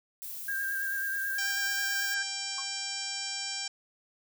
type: noise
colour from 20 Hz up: violet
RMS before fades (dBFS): -40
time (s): 0.22-2.14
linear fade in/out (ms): 0
type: tone with vibrato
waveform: sine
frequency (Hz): 1600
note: G6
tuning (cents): +35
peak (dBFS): -30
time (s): 0.48-2.23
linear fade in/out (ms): 5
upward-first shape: sine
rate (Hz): 9.2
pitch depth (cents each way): 28
type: harmonic tone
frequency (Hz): 788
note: G5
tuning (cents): +9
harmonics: 1 / 2 / 3 / 4 / 5 / 6 / 7 / 8 / 9 / 10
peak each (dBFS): -47 / -45 / -43 / -43 / -46 / -42 / -37 / -47 / -42 / -43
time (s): 1.38-3.68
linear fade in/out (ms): 5
type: tone with exponential decay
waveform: sine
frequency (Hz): 1089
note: C#6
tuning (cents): -31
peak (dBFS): -34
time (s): 2.58-2.67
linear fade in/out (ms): 5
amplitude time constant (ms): 18
effects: none